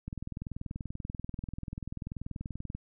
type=click train; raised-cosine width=5 ms; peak=-25 dBFS; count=56; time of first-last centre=0.08-2.75 s; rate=20.6 Hz; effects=none